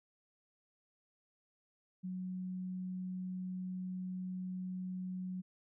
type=tone; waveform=sine; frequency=184.2 Hz; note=F#3; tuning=7 cents flat; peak=-38 dBFS; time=2.03-5.42 s; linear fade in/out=20 ms; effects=none